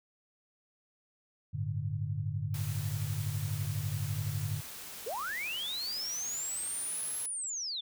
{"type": "chord", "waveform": "sine", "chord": "G suspended second", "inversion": "none", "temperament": "equal", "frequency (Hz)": [98, 110, 146.83], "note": ["G2", "A2", "D3"], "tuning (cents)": [0, 0, 0], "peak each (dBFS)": -36, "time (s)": [1.53, 4.61], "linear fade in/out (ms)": 20}
{"type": "noise", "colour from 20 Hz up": "white", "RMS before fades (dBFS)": -45, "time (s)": [2.54, 7.26], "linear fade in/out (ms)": 2}
{"type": "linear two-way sweep", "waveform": "sine", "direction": "up then down", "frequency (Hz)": [393.2, 11175, 3374], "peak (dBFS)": -34, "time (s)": [5.06, 7.81], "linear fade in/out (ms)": 10, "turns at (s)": 7.18}
{"effects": []}